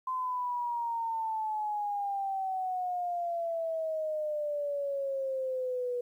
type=exponential sweep; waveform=sine; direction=down; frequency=1035 to 486 Hz; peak=-30 dBFS; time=0.07-6.01 s; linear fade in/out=5 ms; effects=11-bit